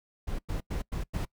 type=noise bursts; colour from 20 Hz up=brown; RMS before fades=-32 dBFS; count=5; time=0.27-1.254 s; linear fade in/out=10 ms; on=120 ms; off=96 ms; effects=noise-tail reverb RT60 0.1 s tail -23 dB re dry